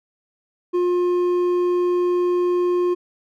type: tone with hard clipping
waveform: sine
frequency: 355.5 Hz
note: F4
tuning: 31 cents sharp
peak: -18 dBFS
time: 0.73-2.95 s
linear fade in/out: 20 ms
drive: 5 dB
effects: none